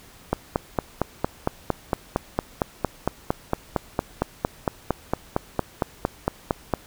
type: click train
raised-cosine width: 1 ms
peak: -6 dBFS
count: 29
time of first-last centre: 0.33-6.737 s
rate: 4.37 Hz
effects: pink hiss -49 dBFS RMS until 6.86 s